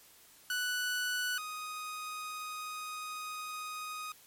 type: tone pair in turn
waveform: sawtooth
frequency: 1483 / 1247 Hz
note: F#6 / D#6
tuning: +4 / +3 cents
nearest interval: minor third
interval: 301 cents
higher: first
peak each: -28 / -35 dBFS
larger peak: first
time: 0.5-1.38 / 1.38-4.12 s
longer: second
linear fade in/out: 2 ms
effects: white hiss -59 dBFS RMS until 4.26 s + MP3 64 kbps